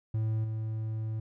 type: tone with level steps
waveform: triangle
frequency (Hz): 110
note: A2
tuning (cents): 0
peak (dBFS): -25 / -29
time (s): 0.14-1.2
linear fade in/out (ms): 5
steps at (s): 0.44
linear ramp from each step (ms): 5
effects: none